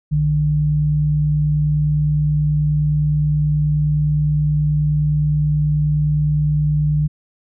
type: tone pair together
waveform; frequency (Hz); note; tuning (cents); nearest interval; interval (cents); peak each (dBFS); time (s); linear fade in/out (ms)
sine; 59.53 / 150; A#1 / D3; +37 / +37; octave + major third; 1600; -24 / -14; 0.11-7.08; 20
effects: none